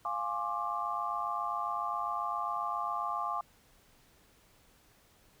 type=chord; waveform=sine; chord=D half-diminished seventh; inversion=first; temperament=equal with one note detuned; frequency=698.5 / 830.6 / 1067.3 / 1174.7 Hz; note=F5 / Ab5 / C6 / D6; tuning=0 / 0 / +34 / 0 cents; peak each=-39 / -39 / -37 / -35 dBFS; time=0.05-3.41 s; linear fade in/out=2 ms; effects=pink hiss -64 dBFS RMS until 5.4 s